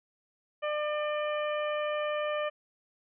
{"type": "harmonic tone", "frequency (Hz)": 599, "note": "D5", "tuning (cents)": 34, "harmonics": [1, 2, 3, 4, 5], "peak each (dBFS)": [-30, -36, -40, -42, -44], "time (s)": [0.62, 2.5], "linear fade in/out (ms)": 20, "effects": []}